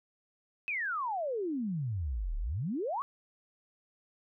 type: exponential two-way sweep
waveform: sine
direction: down then up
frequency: 2600 to 34.34 to 1180 Hz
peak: -31 dBFS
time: 0.68-3.02 s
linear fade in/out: 0 ms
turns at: 2.37 s
effects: none